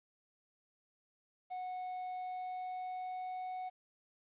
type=tone with pitch glide; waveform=triangle; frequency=735 to 739.7 Hz; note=F#5 to F#5; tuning=-12 to -1 cents; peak=-37 dBFS; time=1.5-3.7 s; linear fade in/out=20 ms; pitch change=+11 cents; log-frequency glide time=2.11-3.54 s; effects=resampled to 8000 Hz + 12-bit